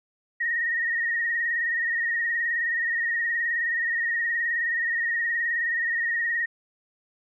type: tone with vibrato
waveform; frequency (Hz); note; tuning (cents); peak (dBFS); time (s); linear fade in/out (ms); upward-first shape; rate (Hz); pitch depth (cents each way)
sine; 1864.7; A#6; 0; -23; 0.4-6.46; 10; sine; 19; 44
effects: none